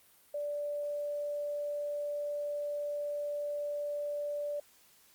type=tone; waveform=sine; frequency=584 Hz; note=D5; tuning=10 cents flat; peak=-33 dBFS; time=0.34-4.6 s; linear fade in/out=5 ms; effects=white hiss -63 dBFS RMS until 5.14 s + Opus 32 kbps